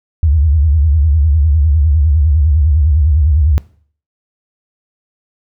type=tone with vibrato; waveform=sine; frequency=75.4 Hz; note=D2; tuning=46 cents sharp; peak=-7 dBFS; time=0.23-3.58 s; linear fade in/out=0 ms; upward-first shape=sine; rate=9.9 Hz; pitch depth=170 cents each way; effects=noise-tail reverb RT60 0.5 s tail -20 dB re dry